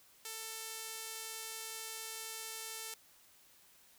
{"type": "tone with band-pass filter", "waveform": "sawtooth", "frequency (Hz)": 444.5, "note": "A4", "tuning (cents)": 18, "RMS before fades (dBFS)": -45, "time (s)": [0.25, 2.94], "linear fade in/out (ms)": 2, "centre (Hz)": 10000, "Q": 0.66, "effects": ["white hiss -64 dBFS RMS until 3.98 s"]}